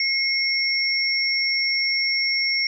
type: tone pair together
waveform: sine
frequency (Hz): 2154 / 5481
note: C7 / F8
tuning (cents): +50 / -33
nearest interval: octave + major third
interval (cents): 1617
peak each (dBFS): -22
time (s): 0-2.67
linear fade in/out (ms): 2
effects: none